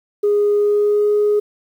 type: tone with pitch glide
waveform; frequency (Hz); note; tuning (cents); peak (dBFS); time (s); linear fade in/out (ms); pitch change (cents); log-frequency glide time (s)
sine; 412.4 to 416.7; G#4 to G#4; -12 to +6; -11; 0.23-1.4; 10; +18; 0.54-1.12
effects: tanh soft clip ceiling -9 dBFS + 8-bit